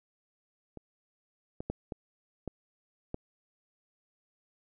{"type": "clicks", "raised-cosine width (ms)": 2, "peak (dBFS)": [-30, -24, -19, -23, -22, -21], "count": 6, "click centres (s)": [0.773, 1.605, 1.7, 1.922, 2.477, 3.144], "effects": []}